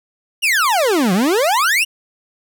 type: exponential two-way sweep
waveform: 40% pulse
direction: down then up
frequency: 2960 to 173.8 to 2960 Hz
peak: -12 dBFS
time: 0.42-1.85 s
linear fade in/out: 20 ms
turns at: 1.13 s
effects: none